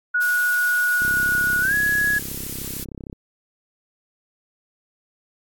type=tone with pitch glide; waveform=sine; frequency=1459 to 1676 Hz; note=F#6 to G#6; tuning=-25 to +15 cents; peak=-17 dBFS; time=0.14-2.19 s; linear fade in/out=10 ms; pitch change=+240 cents; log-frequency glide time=1.61-1.74 s
type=noise; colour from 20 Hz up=blue; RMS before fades=-31 dBFS; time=0.2-2.85 s; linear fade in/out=20 ms
type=click train; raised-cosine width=3 ms; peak=-22 dBFS; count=71; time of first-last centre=1.02-3.128 s; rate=33.2 Hz
effects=AAC 64 kbps